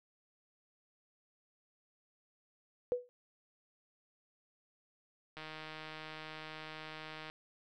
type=tone with exponential decay; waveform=sine; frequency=492.2 Hz; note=B4; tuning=6 cents flat; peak=-26 dBFS; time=2.92-3.09 s; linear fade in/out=0 ms; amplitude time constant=35 ms
type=click train; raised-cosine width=0.3 ms; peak=-30 dBFS; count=302; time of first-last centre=5.37-7.299 s; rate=156 Hz
effects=none